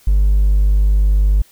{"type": "tone with hard clipping", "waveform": "triangle", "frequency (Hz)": 50.1, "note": "G1", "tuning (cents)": 38, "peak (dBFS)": -9, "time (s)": [0.07, 1.42], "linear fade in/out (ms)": 5, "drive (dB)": 2, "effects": ["white hiss -50 dBFS RMS until 1.51 s"]}